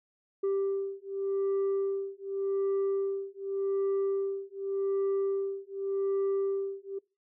sine beating tone pair, 392 / 392.86 Hz, G4 / G4, 0 / +4 cents, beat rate 0.86 Hz, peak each -29 / -29 dBFS, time 0.43-6.99 s, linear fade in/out 10 ms, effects noise-tail reverb RT60 0.3 s tail -25 dB re dry + tanh soft clip ceiling -25 dBFS

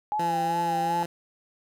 sine tone with vibrato, 829 Hz, G#5, 3 cents flat, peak -24 dBFS, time 0.12-1.03 s, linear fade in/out 0 ms, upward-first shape sine, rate 2.6 Hz, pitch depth 67 cents each way
15% pulse tone with pitch glide, 169.8 to 171.08 Hz, F3 to F3, -48 to -35 cents, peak -24 dBFS, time 0.19-1.06 s, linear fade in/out 5 ms, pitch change +13 cents, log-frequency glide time 0.54-0.95 s
effects none

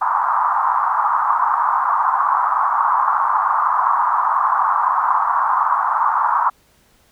white band-pass noise, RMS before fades -17 dBFS, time 0.01-6.5 s, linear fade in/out 10 ms, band 880 to 1200 Hz, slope 48 dB/octave, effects pink hiss -56 dBFS RMS until 7.11 s

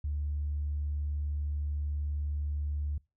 sine tone, 73.42 Hz, D2, in tune, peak -29 dBFS, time 0.04-2.98 s, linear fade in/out 5 ms, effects noise-tail reverb RT60 0.3 s tail -26 dB re dry + tanh soft clip ceiling -25 dBFS

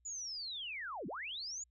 sine linear two-way sweep, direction down then up, 7010 to 145.1 to 7010 Hz, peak -40 dBFS, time 0.05-1.64 s, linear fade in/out 10 ms, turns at 1.07 s, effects added 60 Hz sine -70 dBFS peak until 1.7 s

